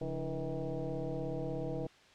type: tone with frequency modulation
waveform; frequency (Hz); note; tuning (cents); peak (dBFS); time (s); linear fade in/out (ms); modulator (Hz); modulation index
sine; 174.3; F3; -3; -34; 0.01-1.87; 5; 156; 3
effects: white hiss -60 dBFS RMS until 2.14 s + low-pass 4000 Hz 12 dB/octave